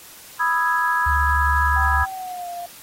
sine chord, E major seventh, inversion second, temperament equal, 987.8 / 1244.5 / 1318.5 / 1661.2 Hz, B5 / D#6 / E6 / G#6, 0 / 0 / 0 / 0 cents, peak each -21 / -25 / -27 / -21 dBFS, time 0.39-2.06 s, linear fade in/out 20 ms
sine tone, 72 Hz, D2, 34 cents flat, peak -20 dBFS, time 1.06-2.04 s, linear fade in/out 10 ms
sine tone with pitch glide, 776 to 699.4 Hz, G5 to F5, -18 to +2 cents, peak -28 dBFS, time 1.76-2.66 s, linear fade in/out 5 ms, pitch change -180 cents, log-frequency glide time 2.03-2.49 s
effects white hiss -43 dBFS RMS until 2.82 s + AAC 48 kbps

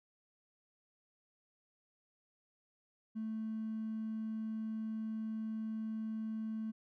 triangle tone with hard clipping, 220 Hz, A3, in tune, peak -37 dBFS, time 3.15-6.72 s, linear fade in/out 20 ms, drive 3 dB, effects none

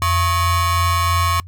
45% pulse ring-modulated tone, 590 Hz, D5, 8 cents sharp, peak -12 dBFS, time 0.02-1.4 s, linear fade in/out 0 ms, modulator 503 Hz, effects noise-tail reverb RT60 0.1 s tail -26 dB re dry + added 90 Hz sine -34 dBFS peak until 1.47 s

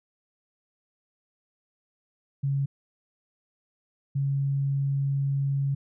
sine tone bursts at uneven times, 138.59 Hz, C#3, in tune, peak -23 dBFS, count 2, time 2.43-2.66 / 4.15-5.75 s, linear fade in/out 10 ms, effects none

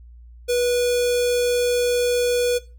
square tone with notch filter, 487.6 Hz, B4, 22 cents flat, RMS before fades -20 dBFS, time 0.48-2.59 s, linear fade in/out 20 ms, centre 1200 Hz, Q 0.8, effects noise-tail reverb RT60 0.3 s tail -18 dB re dry + added 59 Hz sine -41 dBFS peak until 2.78 s

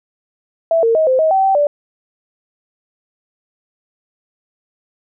sine tone with pitch steps, 660 / 457.3 / 632 / 518 / 634 / 769 / 774 / 584 Hz, E5 / A#4 / D#5 / C5 / D#5 / G5 / G5 / D5, +2 / -33 / +27 / -17 / +32 / -33 / -22 / -10 cents, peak -10 dBFS, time 0.71-1.67 s, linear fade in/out 2 ms, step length 120 ms, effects none

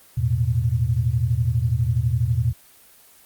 sine chord, E suspended fourth, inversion none, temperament equal with one note detuned, 82.41 / 111.34 / 123.47 Hz, E2 / A2 / B2, 0 / +21 / 0 cents, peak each -25 / -22 / -21 dBFS, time 0.17-2.53 s, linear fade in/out 10 ms, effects white hiss -51 dBFS RMS until 3.25 s + Opus 24 kbps

